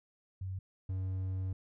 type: tone pair in turn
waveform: sine / triangle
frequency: 94.4 / 94.05 Hz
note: F#2 / F#2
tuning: +35 / +29 cents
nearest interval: unison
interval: 6 cents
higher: first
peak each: -36 / -31 dBFS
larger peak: second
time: 0.41-0.59 / 0.89-1.53 s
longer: second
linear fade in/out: 5 ms
effects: none